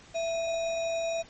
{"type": "tone with sample-and-hold", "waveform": "sine", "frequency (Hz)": 663, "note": "E5", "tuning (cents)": 10, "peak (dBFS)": -27, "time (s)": [0.14, 1.23], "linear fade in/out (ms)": 20, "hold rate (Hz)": 3150, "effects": ["pink hiss -53 dBFS RMS until 1.29 s", "MP3 32 kbps"]}